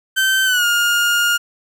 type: tone with pitch glide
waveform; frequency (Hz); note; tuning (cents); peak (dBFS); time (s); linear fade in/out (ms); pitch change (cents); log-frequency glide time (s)
30% pulse; 1546 to 1417.7; G6 to F6; -24 to +26; -11; 0.16-1.38; 20; -150; 0.45-0.65
effects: none